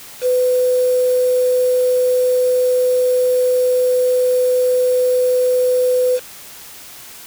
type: tone with quantisation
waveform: sine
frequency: 502 Hz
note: B4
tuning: 28 cents sharp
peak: -12 dBFS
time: 0.21-6.2 s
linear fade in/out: 50 ms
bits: 5
effects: white hiss -37 dBFS RMS until 7.26 s